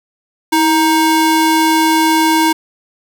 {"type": "ring-modulated tone", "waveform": "square", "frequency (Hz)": 629, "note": "D#5", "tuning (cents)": 19, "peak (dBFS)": -7, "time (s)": [0.52, 2.53], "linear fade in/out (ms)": 10, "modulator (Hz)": 307, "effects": []}